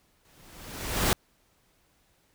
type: noise with exponential growth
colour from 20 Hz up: pink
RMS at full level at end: -22 dBFS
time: 0.25-1.13 s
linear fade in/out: 0 ms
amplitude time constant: 190 ms
effects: pink hiss -67 dBFS RMS until 2.34 s